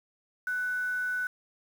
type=tone with quantisation; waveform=sine; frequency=1492 Hz; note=F#6; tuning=14 cents sharp; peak=-28 dBFS; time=0.47-1.27 s; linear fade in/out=2 ms; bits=8; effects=none